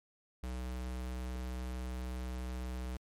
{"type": "tone", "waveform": "square", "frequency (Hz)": 62.7, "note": "B1", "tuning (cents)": 27, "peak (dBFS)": -38, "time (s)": [0.43, 2.97], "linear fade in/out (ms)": 5, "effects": ["MP3 64 kbps"]}